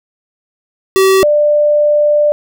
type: tone pair in turn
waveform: square / sine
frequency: 383.3 / 593.1 Hz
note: G4 / D5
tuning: -39 / +17 cents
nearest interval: minor sixth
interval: 756 cents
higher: second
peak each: -7 dBFS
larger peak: neither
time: 0.96-1.23 / 1.23-2.32 s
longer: second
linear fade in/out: 0 ms
effects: none